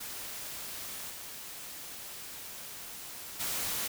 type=noise with level steps; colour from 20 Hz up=white; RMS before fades=-41 / -44 / -34 dBFS; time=0-3.88 s; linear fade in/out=10 ms; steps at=1.09 / 3.39 s; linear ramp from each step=20 ms; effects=none